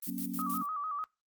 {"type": "noise with tremolo", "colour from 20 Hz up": "violet", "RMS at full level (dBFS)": -39, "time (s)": [0.02, 0.66], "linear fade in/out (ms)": 10, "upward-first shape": "square", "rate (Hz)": 6.3, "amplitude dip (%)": 80}
{"type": "chord", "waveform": "sine", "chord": "F# major", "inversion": "none", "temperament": "equal with one note detuned", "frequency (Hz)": [185, 237.8, 277.2], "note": ["F#3", "A#3", "C#4"], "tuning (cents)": [0, 35, 0], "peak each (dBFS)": -39, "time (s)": [0.07, 0.63], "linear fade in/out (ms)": 10}
{"type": "tone with vibrato", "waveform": "sine", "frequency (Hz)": 1207, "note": "D6", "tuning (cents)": 47, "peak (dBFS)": -33, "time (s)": [0.39, 1.04], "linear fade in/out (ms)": 0, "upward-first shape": "square", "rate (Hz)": 6.7, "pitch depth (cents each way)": 77}
{"effects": ["noise-tail reverb RT60 0.3 s tail -26 dB re dry", "Opus 24 kbps"]}